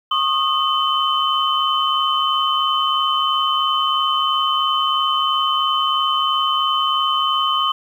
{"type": "tone cluster", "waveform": "sine", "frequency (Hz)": [1093, 1236, 3051], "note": ["C#6", "D#6", "G7"], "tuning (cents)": [-25, -12, -48], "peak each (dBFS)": -20, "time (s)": [0.11, 7.72], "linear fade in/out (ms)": 5, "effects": ["8-bit"]}